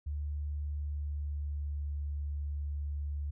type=tone with pitch glide; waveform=sine; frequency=73.42 to 72.58 Hz; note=D2 to D2; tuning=0 to -20 cents; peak=-33 dBFS; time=0.06-3.31 s; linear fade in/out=10 ms; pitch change=-20 cents; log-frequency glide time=0.62-1.91 s; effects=none